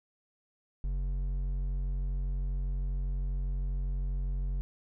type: tone with hard clipping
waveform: triangle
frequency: 46.25 Hz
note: F#1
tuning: in tune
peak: -31 dBFS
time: 0.84-4.61 s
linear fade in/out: 0 ms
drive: 10 dB
effects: none